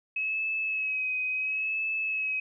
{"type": "tone with vibrato", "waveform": "sine", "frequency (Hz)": 2563, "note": "E7", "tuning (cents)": -49, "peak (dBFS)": -27, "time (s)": [0.16, 2.4], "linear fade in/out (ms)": 5, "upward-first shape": "sine", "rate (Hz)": 0.72, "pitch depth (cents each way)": 34, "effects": []}